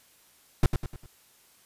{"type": "noise with echo", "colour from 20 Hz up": "brown", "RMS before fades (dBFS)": -17, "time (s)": [0.63, 0.66], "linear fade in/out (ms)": 2, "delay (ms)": 100, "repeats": 4, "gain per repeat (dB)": -7, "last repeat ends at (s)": 1.06, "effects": ["white hiss -60 dBFS RMS until 1.65 s", "resampled to 32000 Hz"]}